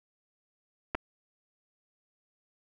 clicks, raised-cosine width 0.5 ms, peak -16 dBFS, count 2, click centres 0.948 / 0.951 s, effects none

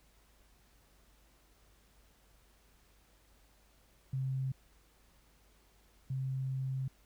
sine tone pair in turn, 132.4 / 132.4 Hz, C3 / C3, +21 / +21 cents, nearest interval unison, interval 0 cents, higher neither, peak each -32 / -33 dBFS, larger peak first, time 4.13-4.52 / 6.1-6.88 s, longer second, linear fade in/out 5 ms, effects added 50 Hz sine -66 dBFS peak until 7.05 s + pink hiss -68 dBFS RMS until 7.05 s

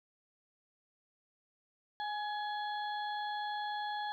harmonic tone with a mistuned harmonic, 843 Hz, G#5, 26 cents sharp, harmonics 1 / 2 / 4 / 5, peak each -36 / -43 / -47 / -51 dBFS, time 2-4.12 s, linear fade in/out 0 ms, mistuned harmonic 1, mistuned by -17 cents, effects 12-bit

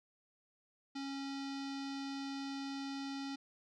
square tone with low-pass filter, 274.9 Hz, C#4, 14 cents flat, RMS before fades -42 dBFS, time 0.95-3.36 s, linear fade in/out 10 ms, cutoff 4800 Hz, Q 2.8, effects none

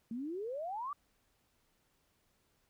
sine exponential sweep, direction up, 220 to 1200 Hz, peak -37 dBFS, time 0.11-0.93 s, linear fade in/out 2 ms, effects pink hiss -75 dBFS RMS until 2.69 s

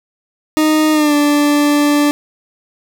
40% pulse tone with pitch glide, 309.6 to 292.4 Hz, D#4 to D4, -9 to -7 cents, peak -9 dBFS, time 0.57-2.11 s, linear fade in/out 0 ms, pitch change -98 cents, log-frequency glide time 0.92-1.14 s, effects none

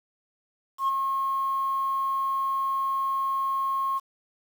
sine tone with ADSR envelope, 1080 Hz, C#6, 45 cents flat, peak -18 dBFS, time 0.78-4 s, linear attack 100 ms, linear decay 19 ms, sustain -5 dB, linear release 28 ms, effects tanh soft clip ceiling -19 dBFS + 8-bit

